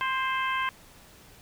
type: harmonic tone with a mistuned harmonic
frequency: 523.3 Hz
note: C5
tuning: in tune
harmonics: 2 / 3 / 4 / 5 / 6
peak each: -28 / -32 / -34 / -36 / -38 dBFS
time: 0.01-0.69 s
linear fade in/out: 0 ms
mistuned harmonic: 3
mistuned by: +23 cents
effects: pink hiss -53 dBFS RMS until 1.41 s